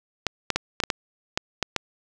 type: clicks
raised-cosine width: 0.2 ms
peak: -5 dBFS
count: 9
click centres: 0.267 / 0.503 / 0.56 / 0.802 / 0.837 / 0.902 / 1.375 / 1.627 / 1.763 s
effects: none